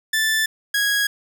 sawtooth tone pair in turn, 1760 / 1653.6 Hz, A6 / G#6, 0 / -8 cents, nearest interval minor second, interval 108 cents, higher first, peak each -14 dBFS, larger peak neither, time 0.13-0.46 / 0.74-1.07 s, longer neither, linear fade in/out 5 ms, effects none

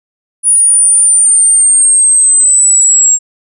sine exponential sweep, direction down, 9740 to 7540 Hz, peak -4 dBFS, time 0.43-3.19 s, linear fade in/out 50 ms, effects none

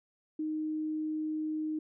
sine tone, 310.1 Hz, D#4, 6 cents flat, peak -31 dBFS, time 0.39-1.79 s, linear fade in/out 5 ms, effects none

